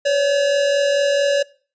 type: tone pair together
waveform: square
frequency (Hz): 523.3 / 567.8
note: C5 / C#5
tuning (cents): 0 / +41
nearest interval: minor second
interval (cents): 141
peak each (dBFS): -27 / -16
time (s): 0.05-1.43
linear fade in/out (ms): 10
effects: noise-tail reverb RT60 0.4 s tail -22 dB re dry + resampled to 16000 Hz